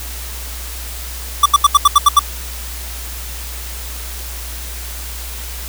square tone bursts, 1161 Hz, D6, 20 cents flat, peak -5 dBFS, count 8, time 1.43-2.193 s, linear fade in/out 5 ms, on 28 ms, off 77 ms, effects added 60 Hz sine -27 dBFS peak until 5.68 s + white hiss -30 dBFS RMS until 5.68 s

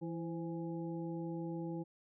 harmonic tone with a mistuned harmonic, 166.2 Hz, E3, 15 cents sharp, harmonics 1 / 2 / 3 / 5, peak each -41 / -41 / -49 / -52 dBFS, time 0.01-1.84 s, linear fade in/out 20 ms, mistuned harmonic 3, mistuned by +58 cents, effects none

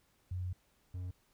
sine / triangle tone pair in turn, 90.8 / 90.8 Hz, F#2 / F#2, -32 / -32 cents, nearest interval unison, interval 0 cents, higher neither, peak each -35 / -36 dBFS, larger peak first, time 0.31-0.53 / 0.94-1.11 s, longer first, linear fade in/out 5 ms, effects pink hiss -72 dBFS RMS until 1.33 s

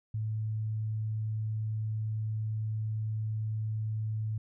sine tone, 108.9 Hz, A2, 17 cents flat, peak -30 dBFS, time 0.14-4.38 s, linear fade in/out 5 ms, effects none

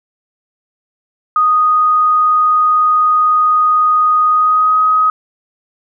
sine tone with pitch glide, 1242 to 1260.1 Hz, D#6 to D#6, -3 to +22 cents, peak -8 dBFS, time 1.36-5.1 s, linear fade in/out 2 ms, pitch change +25 cents, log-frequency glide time 4.3-4.79 s, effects none

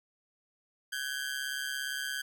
sawtooth ring-modulated tone, 1589 Hz, G6, 23 cents sharp, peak -27 dBFS, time 0.92-2.22 s, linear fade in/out 10 ms, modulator 68.7 Hz, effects none

